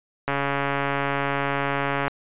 click train, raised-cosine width 0.5 ms, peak -9 dBFS, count 253, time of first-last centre 0.28-2.08 s, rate 140 Hz, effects resampled to 8000 Hz

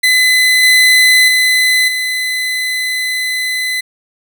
30% pulse tone with level steps, 2017 Hz, B6, 36 cents sharp, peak -5 / -3 / -6 / -12 dBFS, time 0.03-3.81 s, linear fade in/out 10 ms, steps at 0.63 / 1.28 / 1.88 s, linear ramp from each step 2 ms, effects none

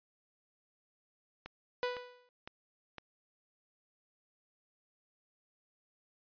click train, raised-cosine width 0.3 ms, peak -28 dBFS, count 4, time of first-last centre 1.46-2.983 s, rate 1.97 Hz
sawtooth tone with exponential decay, 493.9 Hz, B4, in tune, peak -26 dBFS, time 1.83-2.29 s, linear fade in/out 0 ms, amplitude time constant 100 ms
effects resampled to 11025 Hz

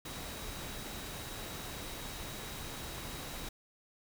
sine tone in noise, 3842 Hz, B7, 48 cents flat, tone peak -53 dBFS, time 0.05-3.49 s, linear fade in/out 5 ms, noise pink, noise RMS -43 dBFS, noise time 0.05-3.49 s, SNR -13 dB, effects none

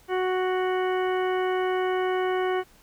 harmonic tone, 370 Hz, F#4, in tune, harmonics 1 / 2 / 3 / 4 / 5 / 6 / 8, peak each -24 / -30 / -34 / -36 / -38 / -40 / -42 dBFS, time 0.08-2.64 s, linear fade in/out 50 ms, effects pink hiss -57 dBFS RMS until 2.82 s

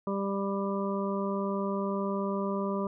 harmonic tone, 197.6 Hz, G3, 14 cents sharp, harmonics 1 / 2 / 3 / 5 / 6, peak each -31 / -34 / -36 / -38 / -39 dBFS, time 0.07-2.87 s, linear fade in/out 2 ms, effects none

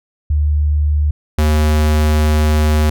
sine / square tone pair in turn, 74.4 / 76.32 Hz, D2 / D#2, +23 / -33 cents, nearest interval unison, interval 44 cents, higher second, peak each -11 dBFS, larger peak neither, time 0.3-1.11 / 1.38-2.9 s, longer second, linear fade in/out 5 ms, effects none

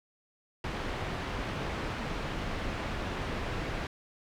pink low-pass noise, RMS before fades -35 dBFS, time 0.64-3.87 s, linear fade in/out 2 ms, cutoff 2800 Hz, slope 12 dB/octave, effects none

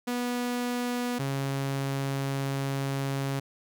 sawtooth tone pair in turn, 244.4 / 137.16 Hz, B3 / C#3, -18 / -18 cents, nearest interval minor seventh, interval 1000 cents, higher first, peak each -24 dBFS, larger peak neither, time 0.07-1.19 / 1.19-3.4 s, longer second, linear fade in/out 10 ms, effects none

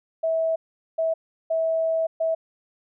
sine tone bursts at uneven times, 650 Hz, E5, 24 cents flat, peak -20 dBFS, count 4, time 0.23-0.56 / 0.98-1.14 / 1.5-2.07 / 2.2-2.35 s, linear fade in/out 10 ms, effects none

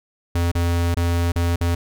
square tone with dropouts, 85.8 Hz, F2, 30 cents flat, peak -18 dBFS, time 0.35-1.75 s, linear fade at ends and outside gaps 5 ms, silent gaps 0.516-0.551 / 0.945-0.968 / 1.32-1.358 / 1.56-1.609 s, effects none

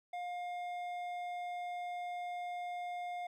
sine tone with hard clipping, 710 Hz, F5, 28 cents sharp, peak -40 dBFS, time 0.13-3.27 s, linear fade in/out 5 ms, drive 8 dB, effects none

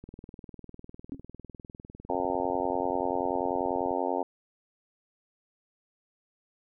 click train, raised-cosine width 3 ms, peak -31 dBFS, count 78, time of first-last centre 0.04-3.909 s, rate 19.9 Hz
sine tone with exponential decay, 273 Hz, C#4, 26 cents flat, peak -28 dBFS, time 1.12-1.21 s, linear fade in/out 0 ms, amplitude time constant 18 ms
harmonic tone, 90.3 Hz, F#2, 42 cents flat, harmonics 3 / 4 / 5 / 6 / 7 / 8 / 9 / 10, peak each -35 / -35 / -35 / -35 / -35 / -35 / -35 / -35 dBFS, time 2.09-4.23 s, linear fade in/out 5 ms
effects none

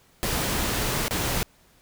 pink noise with dropouts, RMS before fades -26 dBFS, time 0.23-1.43 s, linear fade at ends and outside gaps 0 ms, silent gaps 1.081-1.109 s, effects pink hiss -59 dBFS RMS until 1.81 s

